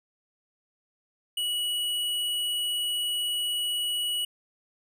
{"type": "tone", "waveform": "square", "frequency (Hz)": 2929, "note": "F#7", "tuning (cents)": -18, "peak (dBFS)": -27, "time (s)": [1.37, 4.25], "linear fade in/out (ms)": 5, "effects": []}